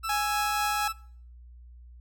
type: tone with pitch glide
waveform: 40% pulse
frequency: 1326 to 1316.8 Hz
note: E6 to E6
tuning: +10 to -2 cents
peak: -29 dBFS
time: 0.03-0.93 s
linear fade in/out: 20 ms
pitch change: -12 cents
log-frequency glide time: 0.18-0.49 s
type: tone with tremolo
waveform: sawtooth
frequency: 830.6 Hz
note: G#5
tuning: in tune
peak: -22 dBFS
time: 0.09-0.88 s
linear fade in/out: 5 ms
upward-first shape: triangle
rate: 4.1 Hz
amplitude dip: 25%
effects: noise-tail reverb RT60 0.5 s tail -21 dB re dry + added 60 Hz sine -46 dBFS peak until 2 s